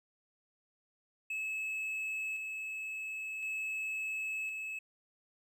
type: tone with tremolo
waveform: triangle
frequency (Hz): 2592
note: E7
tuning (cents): -30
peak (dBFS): -33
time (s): 1.3-4.79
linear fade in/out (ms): 5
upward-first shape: square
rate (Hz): 0.47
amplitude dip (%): 30
effects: none